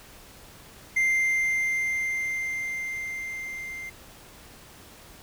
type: tone with level ramp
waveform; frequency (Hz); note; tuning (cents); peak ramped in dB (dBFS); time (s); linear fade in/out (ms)
triangle; 2093; C7; 0; -18 to -33; 0.96-3.9; 10
effects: pink hiss -49 dBFS RMS until 5.22 s